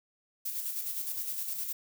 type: noise with tremolo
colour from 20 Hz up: violet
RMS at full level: -34 dBFS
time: 0.45-1.73 s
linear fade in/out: 10 ms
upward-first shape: square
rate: 9.7 Hz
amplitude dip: 40%
effects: none